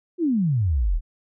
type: exponential sweep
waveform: sine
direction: down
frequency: 370 to 34.65 Hz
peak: -18 dBFS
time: 0.18-1.01 s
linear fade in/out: 50 ms
effects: none